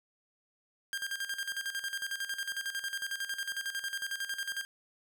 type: tone with tremolo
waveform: sawtooth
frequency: 1600 Hz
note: G6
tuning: 35 cents sharp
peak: -29 dBFS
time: 0.93-4.65 s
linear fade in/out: 0 ms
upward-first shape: square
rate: 11 Hz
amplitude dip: 70%
effects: none